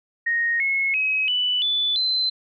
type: tone with pitch steps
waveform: sine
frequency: 1864.7 / 2179 / 2547 / 2977 / 3480 / 4067 Hz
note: A#6 / C#7 / D#7 / F#7 / A7 / C8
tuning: 0 / -30 / +40 / +10 / -20 / -50 cents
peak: -19 dBFS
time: 0.26-2.3 s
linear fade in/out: 10 ms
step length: 340 ms
effects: none